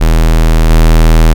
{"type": "tone with level steps", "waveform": "square", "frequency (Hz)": 40.29, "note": "E1", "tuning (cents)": -39, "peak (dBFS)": [-5, -3], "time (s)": [0, 1.34], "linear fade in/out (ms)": 20, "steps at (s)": 0.7, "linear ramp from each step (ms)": 2, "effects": []}